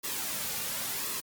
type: noise with flanger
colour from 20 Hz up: white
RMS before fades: -34 dBFS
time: 0.03-1.21 s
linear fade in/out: 20 ms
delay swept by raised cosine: 1.3 to 3.1 ms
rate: 0.93 Hz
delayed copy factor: -0.55
effects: Opus 48 kbps